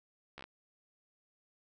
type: slowing click train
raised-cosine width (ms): 0.3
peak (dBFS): -30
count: 5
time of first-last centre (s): 0.38-0.44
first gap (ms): 14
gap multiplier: 1.05
effects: none